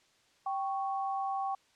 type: tone pair together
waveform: sine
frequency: 780.8 / 1108.7 Hz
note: G5 / C#6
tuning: -7 / 0 cents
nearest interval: tritone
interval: 607 cents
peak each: -32 / -37 dBFS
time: 0.46-1.55 s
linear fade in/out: 5 ms
effects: white hiss -67 dBFS RMS until 1.75 s + low-pass 6000 Hz 12 dB/octave